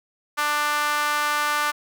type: tone with high-pass filter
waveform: sawtooth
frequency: 295.9 Hz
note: D4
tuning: 13 cents sharp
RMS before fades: -23 dBFS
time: 0.37-1.72 s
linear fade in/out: 20 ms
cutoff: 1200 Hz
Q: 2.6
effects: none